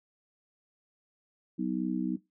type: harmonic tone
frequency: 62.8 Hz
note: B1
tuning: 30 cents sharp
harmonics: 3 / 4 / 5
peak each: -33 / -33 / -33 dBFS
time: 1.58-2.17 s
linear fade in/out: 20 ms
effects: noise-tail reverb RT60 0.2 s tail -18 dB re dry